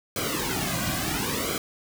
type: noise with flanger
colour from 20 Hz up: pink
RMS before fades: -28 dBFS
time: 0.16-1.58 s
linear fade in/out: 2 ms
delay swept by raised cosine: 1.1 to 2.3 ms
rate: 0.72 Hz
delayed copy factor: -0.9
effects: none

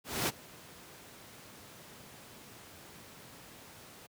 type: noise with ADSR envelope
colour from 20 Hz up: pink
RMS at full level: -29 dBFS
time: 0.04-4.07 s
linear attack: 240 ms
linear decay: 28 ms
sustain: -23 dB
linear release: 14 ms
effects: high-pass 100 Hz 12 dB/octave

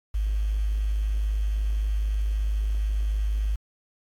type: tone with quantisation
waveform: sine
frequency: 51.91 Hz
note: G#1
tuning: in tune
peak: -22 dBFS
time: 0.14-3.56 s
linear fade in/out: 10 ms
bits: 8
effects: AAC 48 kbps

